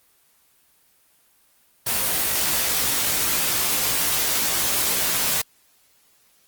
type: noise with comb filter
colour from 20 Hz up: white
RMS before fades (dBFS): -22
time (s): 1.86-5.42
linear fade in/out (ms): 10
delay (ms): 17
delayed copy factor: +0.85
effects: white hiss -60 dBFS RMS until 6.47 s + Opus 24 kbps